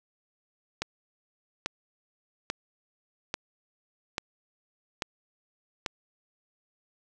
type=click train; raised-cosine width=0.2 ms; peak=-12 dBFS; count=7; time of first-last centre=0.82-5.862 s; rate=1.19 Hz; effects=none